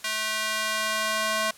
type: tone with high-pass filter sweep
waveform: square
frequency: 216.9 Hz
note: A3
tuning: 25 cents flat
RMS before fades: -27 dBFS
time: 0.04-1.51 s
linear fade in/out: 5 ms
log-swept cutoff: 1800 to 880 Hz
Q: 0.89
effects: white hiss -50 dBFS RMS until 1.57 s + low-pass 12000 Hz 12 dB/octave